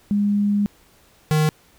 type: tone pair in turn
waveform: sine / square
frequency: 204.4 / 154.06 Hz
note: G#3 / D#3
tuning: -27 / -17 cents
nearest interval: perfect fourth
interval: 490 cents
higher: first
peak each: -16 dBFS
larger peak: neither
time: 0.11-0.66 / 1.31-1.49 s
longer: first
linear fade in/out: 0 ms
effects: pink hiss -55 dBFS RMS until 1.78 s